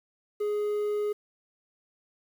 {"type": "tone with quantisation", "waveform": "triangle", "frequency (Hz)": 417, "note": "G#4", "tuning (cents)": 7, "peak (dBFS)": -24, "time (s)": [0.4, 1.13], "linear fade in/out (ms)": 10, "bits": 9, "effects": []}